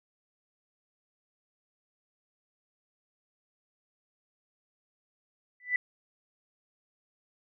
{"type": "tone with exponential growth", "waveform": "sine", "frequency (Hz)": 1985, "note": "B6", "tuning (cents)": 8, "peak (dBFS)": -20, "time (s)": [5.6, 5.76], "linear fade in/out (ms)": 2, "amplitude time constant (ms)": 34, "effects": []}